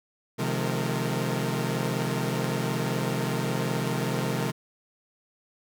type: tone cluster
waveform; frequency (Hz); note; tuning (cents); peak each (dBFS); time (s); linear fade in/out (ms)
sawtooth; 130.6 / 155.8 / 174.7 / 211.9 / 460; C3 / D#3 / F3 / G#3 / A#4; -3 / +3 / +1 / +35 / -23; -26 / -29 / -29 / -29 / -31; 0.38-4.52; 20
effects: none